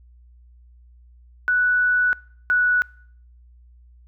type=tone pair in turn; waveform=sine; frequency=1480 / 1473.9 Hz; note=F#6 / F#6; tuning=0 / -7 cents; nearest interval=unison; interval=7 cents; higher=first; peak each=-16 / -15 dBFS; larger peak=second; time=1.48-2.13 / 2.5-2.82 s; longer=first; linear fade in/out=0 ms; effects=noise-tail reverb RT60 0.6 s tail -24 dB re dry + added 60 Hz sine -47 dBFS peak until 4.07 s